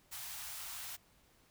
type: band-stop noise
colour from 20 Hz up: white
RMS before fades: -45 dBFS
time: 0.11-0.97 s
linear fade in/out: 20 ms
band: 120 to 680 Hz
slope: 48 dB/octave
effects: pink hiss -68 dBFS RMS until 1.5 s